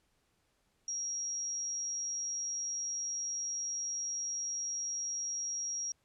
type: tone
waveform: sine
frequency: 5650 Hz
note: F8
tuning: 19 cents sharp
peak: -34 dBFS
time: 0.88-5.92 s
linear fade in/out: 2 ms
effects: pink hiss -75 dBFS RMS until 6.04 s + low-pass 11000 Hz 12 dB/octave